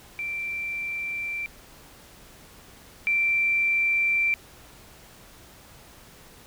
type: tone pair in turn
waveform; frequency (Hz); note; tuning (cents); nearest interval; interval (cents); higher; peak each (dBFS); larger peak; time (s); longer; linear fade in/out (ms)
sine; 2349 / 2349; D7 / D7; 0 / 0; unison; 0; neither; -28 / -20; second; 0.19-1.46 / 3.07-4.34; neither; 0
effects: pink hiss -50 dBFS RMS until 6.46 s